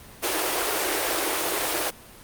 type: high-pass noise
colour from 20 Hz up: pink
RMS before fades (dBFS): -25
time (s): 0.22-1.91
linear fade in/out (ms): 20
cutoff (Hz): 300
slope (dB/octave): 96
effects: pink hiss -46 dBFS RMS until 2.23 s + Opus 32 kbps